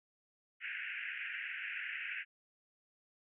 pink band-pass noise, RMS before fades -42 dBFS, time 0.6-2.25 s, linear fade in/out 50 ms, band 1500 to 2800 Hz, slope 96 dB/octave, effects none

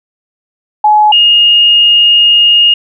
sine tone pair in turn, 847 / 2849 Hz, G#5 / F7, +34 / +34 cents, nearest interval octave + major sixth, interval 2100 cents, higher second, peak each -3 dBFS, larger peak neither, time 0.84-1.12 / 1.12-2.74 s, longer second, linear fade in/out 5 ms, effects none

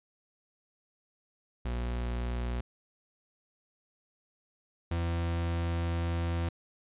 40% pulse tone pair in turn, 60.2 / 84.67 Hz, B1 / E2, -44 / +47 cents, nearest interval tritone, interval 591 cents, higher second, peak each -30 / -28 dBFS, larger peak second, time 1.65-2.61 / 4.91-6.49 s, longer second, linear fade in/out 5 ms, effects resampled to 8000 Hz

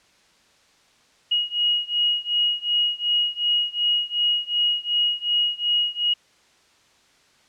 sine beating tone pair, 2889 / 2891.7 Hz, F#7 / F#7, -42 / -40 cents, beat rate 2.7 Hz, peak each -22 / -23 dBFS, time 1.31-6.14 s, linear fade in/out 10 ms, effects white hiss -58 dBFS RMS until 7.48 s + low-pass 6000 Hz 12 dB/octave

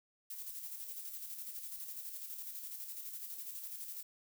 violet noise with tremolo, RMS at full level -44 dBFS, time 0.3-4.03 s, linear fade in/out 5 ms, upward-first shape square, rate 12 Hz, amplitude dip 40%, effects none

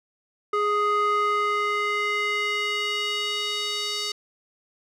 square tone with band-pass filter sweep, 415.3 Hz, G#4, in tune, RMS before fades -25 dBFS, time 0.53-4.12 s, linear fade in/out 5 ms, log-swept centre 1000 to 4500 Hz, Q 2.2, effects none

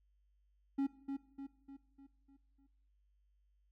triangle tone with echo, 275.1 Hz, C#4, 13 cents flat, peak -29 dBFS, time 0.78-0.87 s, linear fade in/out 10 ms, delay 300 ms, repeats 6, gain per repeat -6 dB, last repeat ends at 2.67 s, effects noise-tail reverb RT60 0.7 s tail -17 dB re dry + added 50 Hz sine -70 dBFS peak until 3.71 s

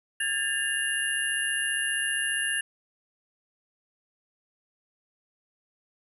sine tone cluster, 1643 / 1778 / 2807 / 10860 Hz, G#6 / A6 / F7 / F9, -19 / +18 / +8 / -50 cents, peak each -31 dBFS, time 0.2-2.61 s, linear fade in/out 5 ms, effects 10-bit

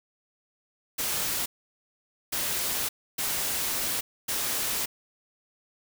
white noise bursts at uneven times, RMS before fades -29 dBFS, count 4, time 0.98-1.46 / 2.32-2.89 / 3.18-4.01 / 4.28-4.86 s, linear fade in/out 10 ms, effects none

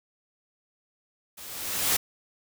white noise with level ramp, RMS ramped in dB -44 to -22 dBFS, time 1.37-1.97 s, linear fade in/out 10 ms, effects none

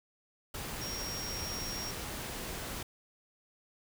sine tone in noise, 5590 Hz, F8, 1 cent sharp, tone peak -39 dBFS, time 0.81-1.91 s, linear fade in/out 5 ms, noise pink, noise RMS -40 dBFS, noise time 0.54-2.83 s, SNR -2 dB, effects none

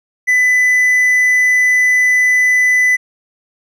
triangle tone, 1999 Hz, B6, 20 cents sharp, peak -7 dBFS, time 0.27-2.97 s, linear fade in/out 20 ms, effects none

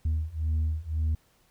sine beating tone pair, 77.5 / 79.4 Hz, D#2 / D#2, -6 / +36 cents, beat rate 1.9 Hz, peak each -27 / -26 dBFS, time 0.05-1.15 s, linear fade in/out 5 ms, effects tanh soft clip ceiling -22 dBFS + pink hiss -65 dBFS RMS until 1.5 s

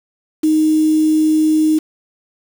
sine tone with quantisation, 311.1 Hz, D#4, in tune, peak -10 dBFS, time 0.43-1.79 s, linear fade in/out 10 ms, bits 5, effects none

